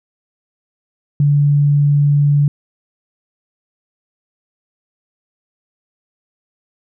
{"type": "tone", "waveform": "sine", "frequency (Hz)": 144.5, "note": "D3", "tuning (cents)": -28, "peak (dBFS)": -9, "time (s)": [1.2, 2.48], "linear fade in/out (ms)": 2, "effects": []}